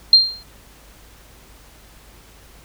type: tone with exponential decay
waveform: sine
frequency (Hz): 4186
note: C8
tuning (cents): 0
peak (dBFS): -3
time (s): 0.13-0.43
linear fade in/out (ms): 2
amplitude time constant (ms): 64
effects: added 52 Hz sine -48 dBFS peak until 2.64 s + pink hiss -48 dBFS RMS until 2.64 s